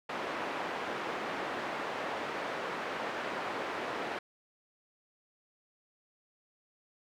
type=band-pass noise; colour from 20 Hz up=pink; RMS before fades=-37 dBFS; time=0.09-4.19 s; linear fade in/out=5 ms; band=400 to 2000 Hz; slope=12 dB/octave; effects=none